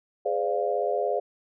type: chord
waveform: sine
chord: D half-diminished seventh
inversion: second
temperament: equal with one note detuned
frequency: 415.3 / 510.1 / 587.3 / 698.5 Hz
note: Ab4 / C5 / D5 / F5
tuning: 0 / -44 / 0 / 0 cents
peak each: -29 dBFS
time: 0.25-1.2 s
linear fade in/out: 10 ms
effects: none